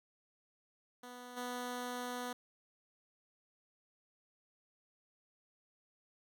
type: tone with level steps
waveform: 10% pulse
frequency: 246.7 Hz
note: B3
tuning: 2 cents flat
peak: -40 / -31 dBFS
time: 1.03-2.33 s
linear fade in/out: 5 ms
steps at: 1.36 s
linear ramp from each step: 20 ms
effects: none